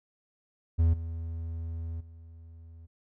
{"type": "tone with level steps", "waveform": "triangle", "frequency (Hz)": 82.41, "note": "E2", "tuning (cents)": 0, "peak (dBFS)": [-18, -31, -44], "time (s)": [0.78, 2.87], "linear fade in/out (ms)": 20, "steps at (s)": [0.93, 2], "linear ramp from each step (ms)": 10, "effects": []}